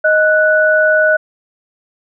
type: tone pair together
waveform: sine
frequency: 622.9 / 1480 Hz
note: D#5 / F#6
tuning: +2 / 0 cents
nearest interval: octave + minor third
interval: 1498 cents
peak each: -11 dBFS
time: 0.04-1.17 s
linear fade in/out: 10 ms
effects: none